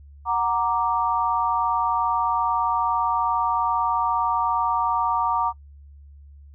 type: chord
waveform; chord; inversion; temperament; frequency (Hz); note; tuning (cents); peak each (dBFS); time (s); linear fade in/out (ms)
sine; Gb augmented; none; equal; 740 / 932.3 / 1174.7; Gb5 / Bb5 / D6; 0 / 0 / 0; -27 / -22 / -24; 0.25-5.53; 50
effects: noise-tail reverb RT60 0.1 s tail -22 dB re dry + added 71 Hz sine -43 dBFS peak until 6.54 s